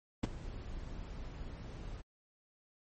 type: noise with ADSR envelope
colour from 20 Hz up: brown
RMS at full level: -26 dBFS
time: 0.23-2.02 s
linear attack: 8 ms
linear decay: 20 ms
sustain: -18 dB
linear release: 17 ms
effects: MP3 32 kbps